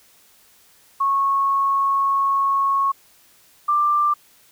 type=tone pair in turn; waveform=sine; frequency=1100 / 1183.2 Hz; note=C#6 / D6; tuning=-14 / +13 cents; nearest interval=minor second; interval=127 cents; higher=second; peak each=-16 / -15 dBFS; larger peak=second; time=1-2.92 / 3.68-4.14 s; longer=first; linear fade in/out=10 ms; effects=white hiss -54 dBFS RMS until 4.51 s